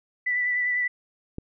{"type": "tone with vibrato", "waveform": "sine", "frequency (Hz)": 1975.5, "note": "B6", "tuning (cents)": 0, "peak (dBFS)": -22, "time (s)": [0.26, 0.88], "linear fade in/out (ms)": 10, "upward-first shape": "sine", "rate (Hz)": 10, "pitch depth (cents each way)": 21}
{"type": "click", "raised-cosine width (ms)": 3, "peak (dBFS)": -20, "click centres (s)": 1.384}
{"effects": []}